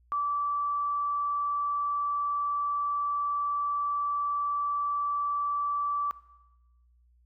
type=tone; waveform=sine; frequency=1159 Hz; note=D6; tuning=23 cents flat; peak=-26 dBFS; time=0.12-6.11 s; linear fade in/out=0 ms; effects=noise-tail reverb RT60 1.0 s tail -18 dB re dry + added 60 Hz sine -60 dBFS peak until 7.25 s